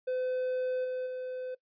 triangle tone with level steps, 509 Hz, C5, 48 cents flat, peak -27 / -30 / -33 dBFS, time 0.07-1.55 s, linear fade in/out 10 ms, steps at 0.84 / 1.06 s, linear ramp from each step 10 ms, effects noise-tail reverb RT60 0.1 s tail -20 dB re dry + resampled to 11025 Hz

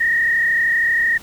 sine tone with frequency modulation, 1861 Hz, A#6, 3 cents flat, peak -14 dBFS, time 0-1.18 s, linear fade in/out 10 ms, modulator 32.9 Hz, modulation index 1.5, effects pink hiss -42 dBFS RMS until 1.22 s

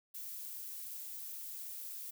violet noise, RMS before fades -45 dBFS, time 0.14-2.11 s, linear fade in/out 10 ms, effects none

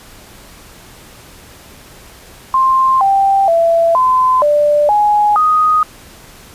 sine tone with pitch steps, 1052 / 785 / 669 / 1024 / 590 / 834 / 1246 Hz, C6 / G5 / E5 / C6 / D5 / G#5 / D#6, +9 / +2 / +25 / -38 / +8 / +7 / +2 cents, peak -8 dBFS, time 2.54-5.83 s, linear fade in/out 2 ms, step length 470 ms, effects pink hiss -39 dBFS RMS until 6.54 s + resampled to 32000 Hz

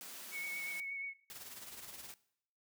white high-pass noise, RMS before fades -49 dBFS, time 0.01-0.8 s, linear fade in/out 0 ms, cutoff 160 Hz, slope 96 dB/octave
sine tone with vibrato, 2217 Hz, C#7, in tune, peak -39 dBFS, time 0.31-1.14 s, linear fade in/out 50 ms, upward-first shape sine, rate 8.4 Hz, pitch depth 21 cents each way
white noise with tremolo, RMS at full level -48 dBFS, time 1.3-2.14 s, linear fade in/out 0 ms, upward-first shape sine, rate 19 Hz, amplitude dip 50%
effects noise-tail reverb RT60 0.7 s tail -20 dB re dry

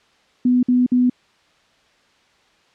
sine tone bursts, 248.5 Hz, B3, 11 cents sharp, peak -12 dBFS, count 3, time 0.45-1.098 s, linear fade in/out 5 ms, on 180 ms, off 54 ms, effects white hiss -57 dBFS RMS until 2.74 s + low-pass 4000 Hz 12 dB/octave

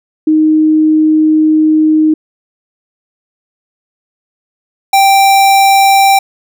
sine / square tone pair in turn, 311.1 / 783.9 Hz, D#4 / G5, 0 / 0 cents, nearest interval octave + major third, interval 1600 cents, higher second, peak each -5 dBFS, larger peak neither, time 0.27-2.14 / 4.93-6.19 s, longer first, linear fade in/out 5 ms, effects none

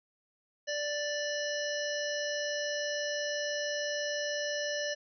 harmonic tone, 587.3 Hz, D5, in tune, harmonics 1 / 3 / 5 / 7 / 9 / 10, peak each -34 / -37 / -42 / -45 / -41 / -43 dBFS, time 0.67-4.95 s, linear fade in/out 20 ms, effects none

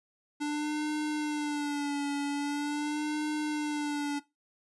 square tone with vibrato, 293.7 Hz, D4, in tune, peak -30 dBFS, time 0.4-4.2 s, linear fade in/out 20 ms, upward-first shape sine, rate 0.43 Hz, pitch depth 53 cents each way, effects noise-tail reverb RT60 0.2 s tail -17 dB re dry + resampled to 24000 Hz

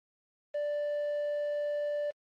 triangle tone with quantisation, 587.3 Hz, D5, in tune, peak -28 dBFS, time 0.54-2.11 s, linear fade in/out 10 ms, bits 8, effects low-pass 3000 Hz 12 dB/octave + AAC 32 kbps

